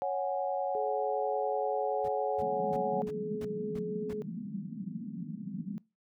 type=chord; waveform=sine; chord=C# suspended fourth; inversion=none; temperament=equal; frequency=554.4 / 740 / 830.6 Hz; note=C#5 / F#5 / G#5; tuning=0 / 0 / 0 cents; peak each=-33 / -33 / -37 dBFS; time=0.02-3.02 s; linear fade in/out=0 ms
type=tone with pitch glide; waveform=sine; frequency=427.8 to 424.1 Hz; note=A4 to G#4; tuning=-49 to +36 cents; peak=-34 dBFS; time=0.75-4.22 s; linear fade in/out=0 ms; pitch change=-15 cents; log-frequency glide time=2.41-3.42 s
type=noise bursts; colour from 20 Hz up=brown; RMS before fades=-40 dBFS; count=7; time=2.04-4.134 s; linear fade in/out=5 ms; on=42 ms; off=300 ms
type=band-pass noise; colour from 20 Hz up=pink; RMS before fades=-39 dBFS; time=2.42-5.78 s; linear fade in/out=0 ms; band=170 to 230 Hz; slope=48 dB/octave
effects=noise-tail reverb RT60 0.3 s tail -25 dB re dry + high-pass 100 Hz 12 dB/octave